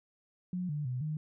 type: tone with pitch steps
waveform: sine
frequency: 180.7 / 148.3 / 126 / 153.6 Hz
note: F#3 / D3 / B2 / D#3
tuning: -41 / +17 / +35 / -22 cents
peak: -32 dBFS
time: 0.53-1.17 s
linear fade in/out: 2 ms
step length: 160 ms
effects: none